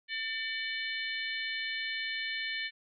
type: harmonic tone with a mistuned harmonic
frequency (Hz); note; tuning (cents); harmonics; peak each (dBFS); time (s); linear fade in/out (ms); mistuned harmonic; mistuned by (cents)
597; D5; +28; 3 / 4 / 5 / 6 / 7; -36 / -38 / -40 / -42 / -43; 0.08-2.71; 50; 4; -77
effects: MP3 48 kbps